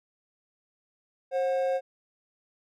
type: tone pair together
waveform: triangle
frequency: 533.4 / 730 Hz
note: C5 / F#5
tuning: +33 / -24 cents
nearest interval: perfect fourth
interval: 543 cents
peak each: -23 / -30 dBFS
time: 1.31-1.81 s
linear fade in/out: 50 ms
effects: none